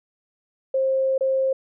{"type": "tone with dropouts", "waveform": "sine", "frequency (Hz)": 531, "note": "C5", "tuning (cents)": 25, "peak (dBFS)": -18, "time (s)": [0.74, 1.53], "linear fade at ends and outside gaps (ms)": 5, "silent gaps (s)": [1.18, 1.208], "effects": []}